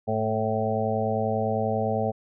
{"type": "harmonic tone with a mistuned harmonic", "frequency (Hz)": 110, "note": "A2", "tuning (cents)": 0, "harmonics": [1, 2, 4, 5, 6, 7], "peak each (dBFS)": [-30, -30, -30, -30, -30, -30], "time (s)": [0.07, 2.12], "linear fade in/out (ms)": 20, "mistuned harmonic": 1, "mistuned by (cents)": -41, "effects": []}